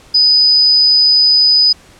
sine tone, 4986 Hz, D#8, 3 cents sharp, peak -6 dBFS, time 0.14-1.73 s, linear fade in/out 10 ms, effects pink hiss -43 dBFS RMS until 1.99 s + low-pass 9000 Hz 12 dB/octave

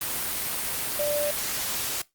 sine tone in noise, 587.3 Hz, D5, in tune, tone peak -24 dBFS, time 0.99-1.31 s, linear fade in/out 5 ms, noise white, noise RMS -29 dBFS, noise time 0.01-2.02 s, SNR +2 dB, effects noise-tail reverb RT60 0.2 s tail -22 dB re dry + Opus 32 kbps

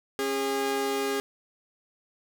sawtooth tone pair together, 272.4 / 408.1 Hz, C#4 / G#4, -30 / -30 cents, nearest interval perfect fifth, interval 700 cents, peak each -29 / -23 dBFS, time 0.19-1.2 s, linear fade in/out 0 ms, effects none

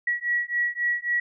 sine beating tone pair, 1923 / 1926.7 Hz, B6 / B6, -47 / -43 cents, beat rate 3.7 Hz, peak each -26 / -26 dBFS, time 0.07-1.2 s, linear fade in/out 5 ms, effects none

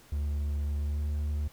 triangle tone with pitch glide, 72.8 to 74.2 Hz, D2 to D2, -15 to +18 cents, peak -26 dBFS, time 0.12-1.48 s, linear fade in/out 5 ms, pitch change +33 cents, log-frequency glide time 0.77-1.05 s, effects pink hiss -57 dBFS RMS until 1.52 s

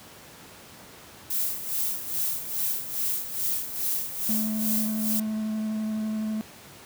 violet noise with tremolo, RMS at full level -26 dBFS, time 1.3-5.2 s, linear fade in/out 5 ms, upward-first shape sine, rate 2.4 Hz, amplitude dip 70%
triangle tone with vibrato, 216.6 Hz, A3, 27 cents flat, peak -24 dBFS, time 4.29-6.41 s, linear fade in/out 0 ms, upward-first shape sine, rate 12 Hz, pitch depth 11 cents each way
effects pink hiss -47 dBFS RMS until 6.85 s + high-pass 100 Hz 12 dB/octave

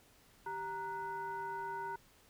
sine tone with frequency modulation, 932.3 Hz, A#5, in tune, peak -38 dBFS, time 0.46-1.96 s, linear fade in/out 5 ms, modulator 541 Hz, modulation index 0.79, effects pink hiss -65 dBFS RMS until 2.29 s

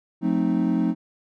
triangle chord, F dominant seventh, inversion none, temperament equal with one note detuned, 179.21 / 220 / 261.6 / 311.1 Hz, F3 / A3 / C4 / Eb4, +45 / 0 / 0 / 0 cents, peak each -23 dBFS, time 0.21-0.95 s, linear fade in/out 50 ms, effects none

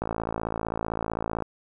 click train, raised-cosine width 1 ms, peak -14 dBFS, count 79, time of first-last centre 0.02-1.423 s, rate 55.6 Hz, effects none

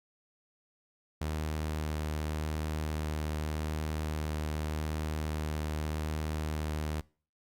sawtooth tone with vibrato, 77 Hz, D#2, 17 cents flat, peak -28 dBFS, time 1.21-7.01 s, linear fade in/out 5 ms, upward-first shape sine, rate 0.85 Hz, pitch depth 9 cents each way, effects noise-tail reverb RT60 0.4 s tail -23 dB re dry + Opus 48 kbps

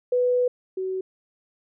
sine tone pair in turn, 495.2 / 376.3 Hz, B4 / F#4, +5 / +29 cents, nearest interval perfect fourth, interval 476 cents, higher first, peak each -18 / -25 dBFS, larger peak first, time 0.12-0.48 / 0.77-1.01 s, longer first, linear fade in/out 5 ms, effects none

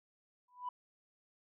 sine tone with exponential growth, 990 Hz, B5, 4 cents sharp, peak -33 dBFS, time 0.48-0.69 s, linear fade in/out 5 ms, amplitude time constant 44 ms, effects tanh soft clip ceiling -32 dBFS

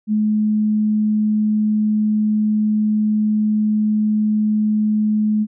sine tone, 213.2 Hz, G#3, 46 cents sharp, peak -14 dBFS, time 0.07-5.47 s, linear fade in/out 50 ms, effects none

